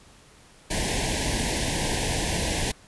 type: band-stop noise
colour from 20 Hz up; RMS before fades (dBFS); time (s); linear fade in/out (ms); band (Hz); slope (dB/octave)
pink; -26; 0.7-2.72; 10; 1000 to 1600; 96
effects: pink hiss -53 dBFS RMS until 2.87 s + resampled to 24000 Hz